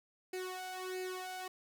sawtooth tone with flanger, 370 Hz, F#4, in tune, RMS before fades -42 dBFS, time 0.33-1.48 s, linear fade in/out 5 ms, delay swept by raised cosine 0.43 to 1.4 ms, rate 1.5 Hz, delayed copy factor +0.8, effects none

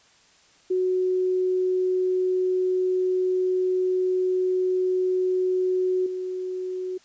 sine tone with level steps, 369.1 Hz, F#4, 4 cents flat, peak -20 / -27 dBFS, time 0.7-6.98 s, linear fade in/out 10 ms, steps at 6.06 s, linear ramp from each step 5 ms, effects white hiss -57 dBFS RMS until 7.04 s + resampled to 16000 Hz

